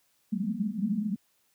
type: band-pass noise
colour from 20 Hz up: white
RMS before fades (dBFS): -30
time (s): 0.32-1.16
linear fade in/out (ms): 10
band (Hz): 190 to 220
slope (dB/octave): 96
effects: white hiss -70 dBFS RMS until 1.54 s + high-pass 60 Hz 12 dB/octave